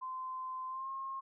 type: tone with pitch glide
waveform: sine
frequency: 1034 to 1073.6 Hz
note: C6 to C6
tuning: -21 to +44 cents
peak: -38 dBFS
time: 0.01-1.21 s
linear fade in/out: 20 ms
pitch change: +65 cents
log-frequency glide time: 0.68-0.89 s
effects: none